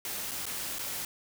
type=noise with dropouts; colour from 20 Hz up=white; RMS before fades=-36 dBFS; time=0.05-1.05 s; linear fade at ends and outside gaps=1 ms; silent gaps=0.311-0.316 / 0.456-0.465 / 0.786-0.792 s; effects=none